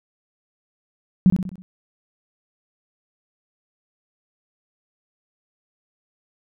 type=tone with echo; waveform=sine; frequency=185 Hz; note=F#3; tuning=in tune; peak=-9 dBFS; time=1.26-1.3 s; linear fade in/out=0 ms; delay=64 ms; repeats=5; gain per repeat=-6 dB; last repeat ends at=1.62 s; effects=none